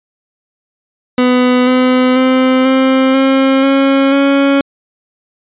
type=tone with pitch steps; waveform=30% pulse; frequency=250 / 254.4 / 258.8 / 263.3 / 267.9 / 272.6 / 277.4 Hz; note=B3 / C4 / C4 / C4 / C4 / C#4 / C#4; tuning=+21 / -48 / -19 / +11 / +41 / -29 / +1 cents; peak=-5 dBFS; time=1.18-4.61 s; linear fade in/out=2 ms; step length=490 ms; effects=resampled to 8000 Hz